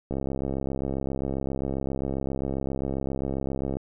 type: click train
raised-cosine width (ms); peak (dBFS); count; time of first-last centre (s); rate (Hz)
2; -16; 248; 0.11-3.769; 67.5
effects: none